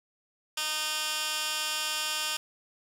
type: tone with high-pass filter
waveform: 15% pulse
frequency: 307.8 Hz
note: D#4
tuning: 19 cents flat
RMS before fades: -31 dBFS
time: 0.57-2.37 s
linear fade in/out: 5 ms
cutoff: 2400 Hz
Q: 0.8
effects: low-pass 12000 Hz 12 dB/octave + 9-bit

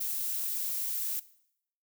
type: noise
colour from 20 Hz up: violet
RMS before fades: -33 dBFS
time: 0-1.2 s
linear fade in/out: 10 ms
effects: noise-tail reverb RT60 0.7 s tail -18 dB re dry

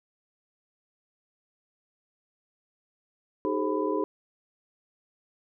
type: tone cluster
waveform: sine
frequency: 309.2 / 387.7 / 427.3 / 530 / 997 Hz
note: D#4 / G4 / G#4 / C5 / B5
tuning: -11 / -19 / +49 / +22 / +16 cents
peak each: -30 / -31 / -30 / -34 / -33 dBFS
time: 3.45-4.04 s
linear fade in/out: 0 ms
effects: none

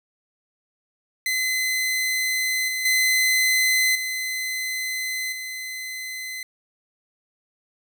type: tone with level steps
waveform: sawtooth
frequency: 2040 Hz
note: C7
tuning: 44 cents flat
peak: -18 / -21 / -14 / -22 / -27 dBFS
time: 1.26-6.43 s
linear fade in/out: 2 ms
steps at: 2.68 / 2.85 / 3.95 / 5.32 s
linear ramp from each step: 5 ms
effects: none

